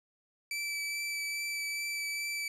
sawtooth tone with vibrato, 2316 Hz, D7, 25 cents flat, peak -30 dBFS, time 0.51-2.48 s, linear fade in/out 2 ms, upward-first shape triangle, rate 2.4 Hz, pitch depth 11 cents each way, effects low-pass 12000 Hz 12 dB/octave + 12-bit

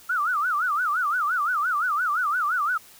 sine tone with vibrato, 1318.5 Hz, E6, in tune, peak -21 dBFS, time 0.09-2.78 s, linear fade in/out 10 ms, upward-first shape sine, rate 5.8 Hz, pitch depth 230 cents each way, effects white hiss -50 dBFS RMS until 2.99 s

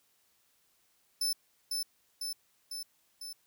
sawtooth tone with echo, 5274 Hz, E8, in tune, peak -26 dBFS, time 1.21-1.33 s, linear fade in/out 5 ms, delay 500 ms, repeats 4, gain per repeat -3 dB, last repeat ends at 3.33 s, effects white hiss -71 dBFS RMS until 3.46 s

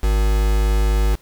triangle tone with quantisation, 51.91 Hz, G#1, in tune, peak -12 dBFS, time 0.02-1.16 s, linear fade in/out 20 ms, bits 4, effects pink hiss -54 dBFS RMS until 1.21 s

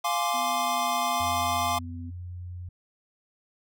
square chord, D half-diminished seventh, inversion first, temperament equal with one note detuned, 698.5 / 837.8 / 1046.5 / 1174.7 Hz, F5 / Ab5 / C6 / D6, 0 / +15 / 0 / 0 cents, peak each -30 / -32 / -31 / -31 dBFS, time 0.04-1.79 s, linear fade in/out 10 ms
sine tone with vibrato, 249.7 Hz, B3, 19 cents sharp, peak -39 dBFS, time 0.33-2.11 s, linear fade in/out 20 ms, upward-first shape sine, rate 1.3 Hz, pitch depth 9 cents each way
sine tone, 89 Hz, F2, 33 cents sharp, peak -35 dBFS, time 1.2-2.69 s, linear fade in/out 5 ms
effects none

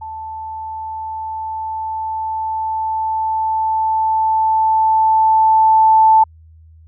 sine tone with level ramp, 880 Hz, A5, in tune, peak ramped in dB -26 to -6 dBFS, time 0.01-6.24 s, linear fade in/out 10 ms, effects added 80 Hz sine -41 dBFS peak until 6.87 s

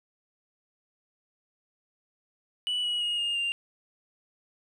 sine tone with pitch steps, 2957 / 2915 / 2873 / 2832 / 2791 Hz, F#7 / F#7 / F7 / F7 / F7, -2 / -26 / +48 / +23 / -2 cents, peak -24 dBFS, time 2.67-3.52 s, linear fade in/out 0 ms, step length 170 ms, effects tanh soft clip ceiling -25 dBFS + 11-bit

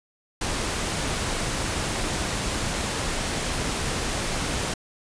pink noise, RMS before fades -27 dBFS, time 0.41-4.74 s, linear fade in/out 5 ms, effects resampled to 22050 Hz

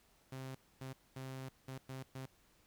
sawtooth tone bursts at uneven times, 131.9 Hz, C3, 14 cents sharp, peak -40 dBFS, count 6, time 0.32-0.55 / 0.81-0.93 / 1.16-1.49 / 1.68-1.78 / 1.89-2.03 / 2.15-2.26 s, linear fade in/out 5 ms, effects pink hiss -70 dBFS RMS until 2.66 s

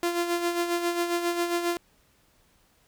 sawtooth tone with tremolo, 345.4 Hz, F4, 19 cents flat, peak -19 dBFS, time 0.03-1.77 s, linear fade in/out 0 ms, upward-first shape sine, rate 7.4 Hz, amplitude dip 55%, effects pink hiss -64 dBFS RMS until 2.87 s

